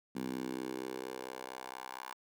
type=tone with high-pass filter sweep; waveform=10% pulse; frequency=64.3 Hz; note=C2; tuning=30 cents flat; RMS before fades=-42 dBFS; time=0.15-2.14 s; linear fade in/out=10 ms; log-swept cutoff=220 to 1000 Hz; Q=2.2; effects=none